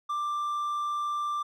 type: tone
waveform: triangle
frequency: 1181 Hz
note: D6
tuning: 9 cents sharp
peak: -26 dBFS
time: 0.09-1.43 s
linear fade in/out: 10 ms
effects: none